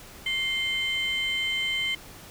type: tone pair together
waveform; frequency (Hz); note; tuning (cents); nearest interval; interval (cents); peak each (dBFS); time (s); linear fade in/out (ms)
sine; 2100 / 3093; C7 / G7; +6 / -24; perfect fifth; 670; -26; 0.26-1.95; 5
effects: tanh soft clip ceiling -21 dBFS + pink hiss -46 dBFS RMS until 2.3 s